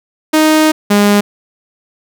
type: tone pair in turn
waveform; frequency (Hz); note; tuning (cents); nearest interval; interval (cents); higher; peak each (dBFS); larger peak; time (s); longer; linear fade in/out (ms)
sawtooth; 311.1 / 204.8; D#4 / G#3; 0 / -24; perfect fifth; 724; first; -3; neither; 0.33-0.72 / 0.9-1.21; first; 10
effects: none